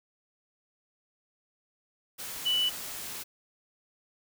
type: tone in noise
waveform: sine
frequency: 2970 Hz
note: F#7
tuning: 6 cents sharp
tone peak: -24 dBFS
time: 2.45-2.7 s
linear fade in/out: 20 ms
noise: white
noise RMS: -39 dBFS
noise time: 2.18-3.24 s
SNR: +12 dB
effects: none